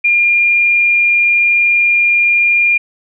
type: tone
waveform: sine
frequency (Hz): 2407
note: D7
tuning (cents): +42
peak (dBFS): -8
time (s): 0.04-2.78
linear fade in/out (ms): 10
effects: none